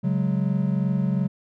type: chord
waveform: triangle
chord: C# suspended fourth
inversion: none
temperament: equal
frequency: 138.59 / 185 / 207.7 Hz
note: C#3 / F#3 / G#3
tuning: 0 / 0 / 0 cents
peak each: -23 / -21 / -26 dBFS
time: 0.03-1.28 s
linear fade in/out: 20 ms
effects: none